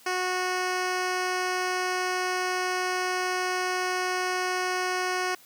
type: tone with low-pass filter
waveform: 10% pulse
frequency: 366.4 Hz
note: F#4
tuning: 17 cents flat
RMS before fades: -28 dBFS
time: 0.06-5.35 s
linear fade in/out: 5 ms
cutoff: 7200 Hz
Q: 0.95
effects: white hiss -54 dBFS RMS until 5.45 s + high-pass 80 Hz 12 dB/octave